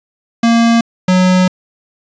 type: tone pair in turn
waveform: square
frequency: 231.7 / 183.9 Hz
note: A#3 / F#3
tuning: -10 / -10 cents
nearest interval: major third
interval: 400 cents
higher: first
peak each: -8 dBFS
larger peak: neither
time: 0.43-0.81 / 1.08-1.48 s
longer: second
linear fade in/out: 5 ms
effects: resampled to 16000 Hz + 7-bit